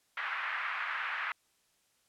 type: band-pass noise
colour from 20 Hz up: pink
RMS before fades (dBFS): -36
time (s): 0.17-1.32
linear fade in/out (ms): 2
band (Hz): 1200 to 2200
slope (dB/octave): 24
effects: white hiss -72 dBFS RMS until 2.08 s + low-pass 11000 Hz 12 dB/octave